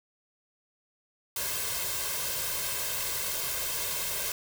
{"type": "noise with comb filter", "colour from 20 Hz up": "white", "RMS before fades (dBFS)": -32, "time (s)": [1.36, 4.32], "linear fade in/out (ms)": 2, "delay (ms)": 1.9, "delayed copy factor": 0.7, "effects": []}